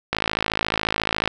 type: click train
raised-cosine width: 0.3 ms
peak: -4 dBFS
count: 63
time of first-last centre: 0.13-1.276 s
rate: 54.1 Hz
effects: none